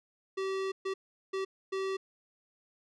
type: tone bursts at uneven times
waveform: square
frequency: 384.6 Hz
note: G4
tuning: 33 cents flat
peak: -32 dBFS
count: 4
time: 0.37-0.72 / 0.85-0.94 / 1.33-1.45 / 1.72-1.97 s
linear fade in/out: 10 ms
effects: low-pass 5000 Hz 12 dB/octave